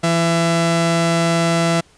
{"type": "tone pair together", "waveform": "sawtooth", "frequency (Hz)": [167.35, 334.7], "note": ["E3", "E4"], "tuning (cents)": [26, 26], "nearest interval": "octave", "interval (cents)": 1200, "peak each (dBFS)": -12, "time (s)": [0.03, 1.81], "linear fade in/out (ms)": 10, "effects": ["pink hiss -52 dBFS RMS until 1.97 s", "resampled to 22050 Hz"]}